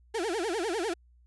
35% pulse tone with vibrato, 392 Hz, G4, in tune, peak -27 dBFS, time 0.14-0.94 s, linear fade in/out 10 ms, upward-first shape sine, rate 10 Hz, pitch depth 300 cents each way, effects added 60 Hz sine -57 dBFS peak until 1.26 s + resampled to 24000 Hz

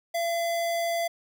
square tone, 678 Hz, E5, 49 cents sharp, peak -26 dBFS, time 0.14-1.08 s, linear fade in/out 10 ms, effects none

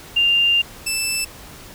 sine / 15% pulse tone pair in turn, 2794 / 2643 Hz, F7 / E7, 0 / +4 cents, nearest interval minor second, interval 96 cents, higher first, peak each -13 dBFS, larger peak neither, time 0.16-0.62 / 0.86-1.25 s, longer first, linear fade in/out 10 ms, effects pink hiss -40 dBFS RMS until 1.74 s

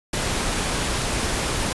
pink noise, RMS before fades -24 dBFS, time 0.13-1.73 s, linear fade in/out 5 ms, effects resampled to 24000 Hz

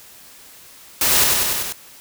white noise with echo, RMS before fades -17 dBFS, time 1.01-1.24 s, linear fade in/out 2 ms, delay 97 ms, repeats 5, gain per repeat -2 dB, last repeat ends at 1.725 s, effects white hiss -44 dBFS RMS until 2 s

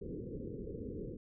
white low-pass noise, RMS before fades -43 dBFS, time 0.01-1.17 s, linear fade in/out 5 ms, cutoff 500 Hz, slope 96 dB/octave, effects none

